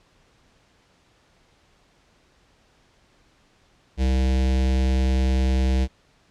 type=tone with notch filter; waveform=square; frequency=65 Hz; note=C2; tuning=11 cents flat; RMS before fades=-20 dBFS; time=3.97-5.88 s; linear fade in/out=50 ms; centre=1200 Hz; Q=0.95; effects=pink hiss -60 dBFS RMS until 6.3 s + low-pass 6000 Hz 12 dB/octave